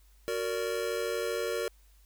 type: chord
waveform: square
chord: Gb augmented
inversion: none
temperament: just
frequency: 370 / 462.5 / 578.1 Hz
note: Gb4 / Bb4 / D5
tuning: 0 / -14 / -27 cents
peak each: -37 / -33 / -37 dBFS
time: 0.28-1.68 s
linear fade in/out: 0 ms
effects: added 50 Hz sine -57 dBFS peak until 2.05 s + white hiss -67 dBFS RMS until 2.05 s